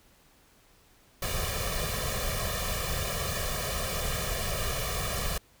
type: noise with comb filter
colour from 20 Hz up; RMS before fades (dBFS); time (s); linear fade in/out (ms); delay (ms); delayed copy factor
pink; -31; 1.22-5.38; 5; 1.7; +0.9
effects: pink hiss -61 dBFS RMS until 5.6 s